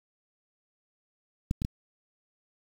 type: clicks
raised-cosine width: 5 ms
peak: -14 / -19 / -17 dBFS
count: 3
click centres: 1.511 / 1.619 / 1.649 s
effects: 7-bit